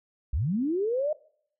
sine linear sweep, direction up, 50.4 to 626 Hz, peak -24 dBFS, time 0.33-1.13 s, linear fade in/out 5 ms, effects noise-tail reverb RT60 0.6 s tail -21 dB re dry

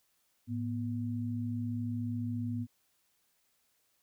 sine tone pair together, 108.36 / 242.6 Hz, A2 / B3, -26 / -31 cents, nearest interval octave + major second, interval 1395 cents, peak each -35 / -35 dBFS, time 0.47-2.67 s, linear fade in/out 50 ms, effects white hiss -74 dBFS RMS until 4.02 s

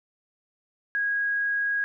sine tone, 1646 Hz, G#6, 16 cents flat, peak -23 dBFS, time 0.95-1.84 s, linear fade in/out 0 ms, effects none

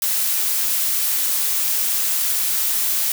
blue noise, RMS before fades -20 dBFS, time 0.02-3.12 s, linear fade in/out 2 ms, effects none

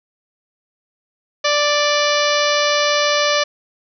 harmonic tone, 587.3 Hz, D5, in tune, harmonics 1 / 2 / 3 / 4 / 5 / 6 / 7 / 8 / 9 / 10, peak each -18 / -21 / -23 / -24 / -25 / -26 / -26 / -27 / -28 / -28 dBFS, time 1.44-3.44 s, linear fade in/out 10 ms, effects none

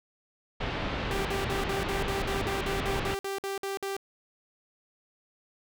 pink low-pass noise, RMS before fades -32 dBFS, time 0.6-3.15 s, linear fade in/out 10 ms, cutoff 3600 Hz, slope 24 dB/octave
sawtooth tone bursts, 392.4 Hz, G4, 2 cents sharp, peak -27 dBFS, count 15, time 1.11-3.966 s, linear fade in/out 0 ms, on 140 ms, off 54 ms
effects none

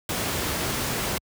pink noise, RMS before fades -27 dBFS, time 0.09-1.18 s, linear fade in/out 2 ms, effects high-pass 60 Hz 12 dB/octave

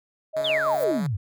sine tone with tremolo, 630 Hz, D#5, 21 cents sharp, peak -21 dBFS, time 0.33-1.01 s, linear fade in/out 50 ms, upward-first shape square, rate 6 Hz, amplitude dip 40%
5% pulse tone with vibrato, 142.4 Hz, C#3, 47 cents sharp, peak -24 dBFS, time 0.36-1.07 s, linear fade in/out 5 ms, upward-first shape sine, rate 7.4 Hz, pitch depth 9 cents each way
violet noise with exponential growth, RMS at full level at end -37 dBFS, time 0.41-0.84 s, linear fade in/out 1 ms, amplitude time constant 93 ms
sine exponential sweep, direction down, 3789 to 88.4 Hz, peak -23 dBFS, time 0.44-1.17 s, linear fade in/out 10 ms
effects none

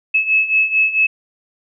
sine beating tone pair, 2590 / 2594.5 Hz, E7 / E7, -31 / -28 cents, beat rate 4.5 Hz, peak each -18 / -14 dBFS, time 0.14-1.07 s, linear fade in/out 10 ms, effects none

